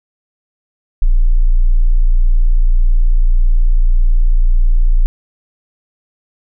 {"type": "tone", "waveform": "sine", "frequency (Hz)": 29.14, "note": "A#0", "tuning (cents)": 0, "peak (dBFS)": -6, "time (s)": [1.02, 5.06], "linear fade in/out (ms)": 0, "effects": []}